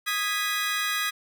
25% pulse chord, G# minor, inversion second, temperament equal with one note detuned, 1244.5 / 1652.6 / 1975.5 Hz, D#6 / G#6 / B6, 0 / -9 / 0 cents, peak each -26 dBFS, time 0.06-1.11 s, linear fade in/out 20 ms, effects none

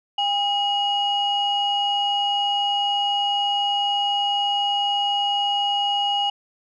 sine tone pair together, 808 / 2894 Hz, G#5 / F#7, -48 / -39 cents, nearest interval octave + minor seventh, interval 2209 cents, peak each -21 dBFS, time 0.18-6.3 s, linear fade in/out 5 ms, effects tanh soft clip ceiling -13 dBFS

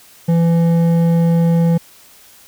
sine tone with hard clipping, 167.8 Hz, E3, 31 cents sharp, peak -12 dBFS, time 0.28-1.78 s, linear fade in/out 10 ms, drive 8 dB, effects white hiss -45 dBFS RMS until 2.47 s

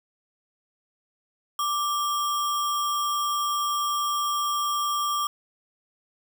sine tone with sample-and-hold, 1174.7 Hz, D6, in tune, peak -23 dBFS, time 1.59-5.27 s, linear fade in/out 2 ms, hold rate 4410 Hz, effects none

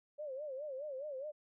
sine tone with vibrato, 562 Hz, C#5, 24 cents sharp, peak -40 dBFS, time 0.18-1.32 s, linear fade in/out 20 ms, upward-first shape sine, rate 4.8 Hz, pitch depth 150 cents each way, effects none

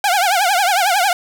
sawtooth tone with vibrato, 760 Hz, F#5, 46 cents sharp, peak -9 dBFS, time 0.04-1.13 s, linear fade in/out 2 ms, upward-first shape triangle, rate 11 Hz, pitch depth 200 cents each way, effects none

